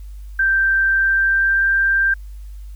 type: tone with pitch glide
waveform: sine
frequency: 1568 to 1579.8 Hz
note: G6 to G6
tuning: 0 to +13 cents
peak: -13 dBFS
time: 0.39-2.14 s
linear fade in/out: 5 ms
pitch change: +13 cents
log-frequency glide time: 0.91-1.66 s
effects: added 50 Hz sine -31 dBFS peak until 2.75 s + white hiss -57 dBFS RMS until 2.75 s